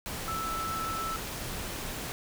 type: tone in noise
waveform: sine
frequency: 1318.5 Hz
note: E6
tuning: in tune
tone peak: -32 dBFS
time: 0.28-1.16 s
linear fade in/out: 0 ms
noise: pink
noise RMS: -37 dBFS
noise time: 0.06-2.12 s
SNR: +2 dB
effects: none